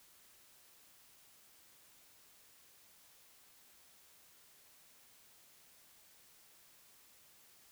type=silence; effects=white hiss -64 dBFS RMS until 7.71 s